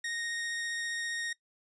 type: tone with vibrato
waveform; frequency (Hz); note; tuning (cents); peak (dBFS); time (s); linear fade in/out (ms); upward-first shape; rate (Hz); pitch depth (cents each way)
sawtooth; 1861; A#6; -3; -30; 0.04-1.33; 5; triangle; 15; 9
effects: noise-tail reverb RT60 0.1 s tail -20 dB re dry + resampled to 22050 Hz